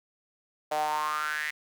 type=tone with high-pass filter sweep; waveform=sawtooth; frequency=151.9 Hz; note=D#3; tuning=41 cents flat; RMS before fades=-30 dBFS; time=0.71-1.51 s; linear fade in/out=10 ms; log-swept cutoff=660 to 2000 Hz; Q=7.3; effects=none